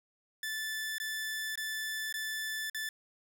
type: tone with dropouts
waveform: sawtooth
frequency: 1752 Hz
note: A6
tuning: 8 cents flat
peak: -31 dBFS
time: 0.43-2.89 s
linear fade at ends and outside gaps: 2 ms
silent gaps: 0.983-1 / 1.556-1.575 / 2.126-2.14 / 2.699-2.746 s
effects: 11-bit